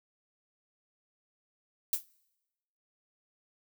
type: noise with exponential decay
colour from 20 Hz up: violet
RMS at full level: -24 dBFS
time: 1.93-2.05 s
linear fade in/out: 1 ms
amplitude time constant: 24 ms
effects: noise-tail reverb RT60 1.0 s tail -25 dB re dry